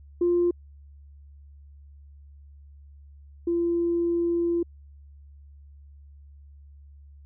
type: tone pair in turn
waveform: sine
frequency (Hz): 349.2 / 341.8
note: F4 / F4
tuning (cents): 0 / -37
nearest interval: unison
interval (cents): 37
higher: first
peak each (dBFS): -18 / -21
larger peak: first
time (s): 0.21-0.51 / 3.47-4.63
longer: second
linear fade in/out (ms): 5
effects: tanh soft clip ceiling -15 dBFS + added 71 Hz sine -46 dBFS peak until 7.25 s